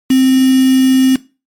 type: tone with quantisation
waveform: sine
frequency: 261.6 Hz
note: C4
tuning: in tune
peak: -6 dBFS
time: 0.1-1.16 s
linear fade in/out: 5 ms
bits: 3
effects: noise-tail reverb RT60 0.3 s tail -19 dB re dry + MP3 64 kbps